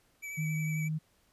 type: tone with vibrato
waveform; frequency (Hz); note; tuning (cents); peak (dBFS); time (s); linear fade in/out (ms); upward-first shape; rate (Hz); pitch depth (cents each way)
square; 2294; D7; -41; -39; 0.22-0.89; 20; triangle; 11; 25
type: tone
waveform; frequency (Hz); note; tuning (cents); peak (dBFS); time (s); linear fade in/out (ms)
sine; 156.1; D#3; +6; -30; 0.37-0.99; 20
effects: pink hiss -69 dBFS RMS until 1.32 s + resampled to 32000 Hz